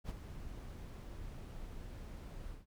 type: noise with ADSR envelope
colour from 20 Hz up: brown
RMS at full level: -38 dBFS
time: 0.04-2.66 s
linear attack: 55 ms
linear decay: 24 ms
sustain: -9 dB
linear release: 150 ms
effects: none